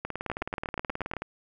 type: two click trains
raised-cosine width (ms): 0.5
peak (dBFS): -17 / -16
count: 23 / 8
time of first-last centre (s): 0.05-1.22 / 0.3-1.136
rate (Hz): 18.8 / 8.37
effects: none